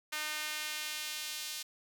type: tone with high-pass filter sweep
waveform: sawtooth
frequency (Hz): 304.7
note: D#4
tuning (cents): -36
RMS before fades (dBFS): -39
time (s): 0.12-1.63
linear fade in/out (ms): 10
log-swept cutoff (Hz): 1700 to 3900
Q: 1
effects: none